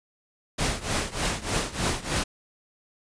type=noise with tremolo; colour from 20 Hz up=pink; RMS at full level=-24 dBFS; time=0.58-2.24 s; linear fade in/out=10 ms; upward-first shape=triangle; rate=3.3 Hz; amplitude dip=90%; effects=resampled to 22050 Hz